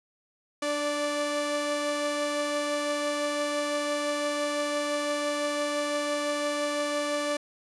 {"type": "tone pair together", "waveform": "sawtooth", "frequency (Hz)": [294.9, 583.9], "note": ["D4", "D5"], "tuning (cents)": [7, -10], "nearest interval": "octave", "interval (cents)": 1183, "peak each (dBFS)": [-29, -24], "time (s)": [0.62, 7.37], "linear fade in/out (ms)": 5, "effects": ["resampled to 24000 Hz"]}